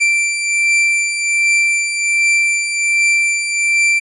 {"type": "beating tone pair", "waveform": "45% pulse", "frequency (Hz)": [2349, 2350.3], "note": ["D7", "D7"], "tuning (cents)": [0, 1], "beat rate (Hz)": 1.3, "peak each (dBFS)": [-13, -20], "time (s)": [0, 4], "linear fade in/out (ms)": 20, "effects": ["resampled to 24000 Hz"]}